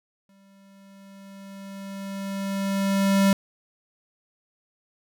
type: tone with exponential growth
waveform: square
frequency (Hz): 196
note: G3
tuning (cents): 0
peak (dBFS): -16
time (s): 0.29-3.33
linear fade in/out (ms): 2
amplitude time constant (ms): 660
effects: none